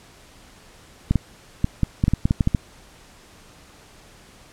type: clicks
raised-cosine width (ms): 5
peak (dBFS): -5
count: 12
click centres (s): 1.11 / 1.157 / 1.644 / 1.833 / 2.039 / 2.081 / 2.136 / 2.255 / 2.309 / 2.408 / 2.474 / 2.548
effects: pink hiss -49 dBFS RMS until 4.52 s + low-pass 10000 Hz 12 dB/octave